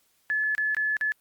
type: tone with dropouts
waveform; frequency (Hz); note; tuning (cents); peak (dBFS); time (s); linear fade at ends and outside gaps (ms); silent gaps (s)
sine; 1721; A6; -39; -23; 0.3-1.12; 0; 0.55-0.58 / 0.747-0.768 / 0.968-1.011
effects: white hiss -67 dBFS RMS until 1.2 s + Opus 48 kbps